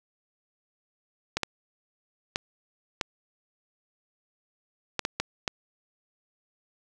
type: clicks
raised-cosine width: 0.2 ms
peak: -9 dBFS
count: 8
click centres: 1.37 / 1.433 / 2.359 / 3.012 / 4.993 / 5.051 / 5.2 / 5.478 s
effects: none